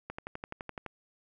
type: click train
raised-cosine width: 0.5 ms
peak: -23 dBFS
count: 10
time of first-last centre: 0.1-0.863 s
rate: 11.8 Hz
effects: none